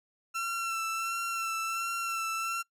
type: tone with vibrato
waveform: 30% pulse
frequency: 1347 Hz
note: E6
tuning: 37 cents sharp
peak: -28 dBFS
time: 0.34-2.63 s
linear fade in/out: 20 ms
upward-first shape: sine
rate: 1.4 Hz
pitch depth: 26 cents each way
effects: noise-tail reverb RT60 0.1 s tail -22 dB re dry + resampled to 32000 Hz